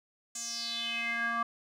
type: tone with band-pass filter sweep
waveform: square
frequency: 233.1 Hz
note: A#3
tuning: in tune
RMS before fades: -34 dBFS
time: 0.35-1.43 s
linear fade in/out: 5 ms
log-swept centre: 7300 to 1200 Hz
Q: 5.5
effects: none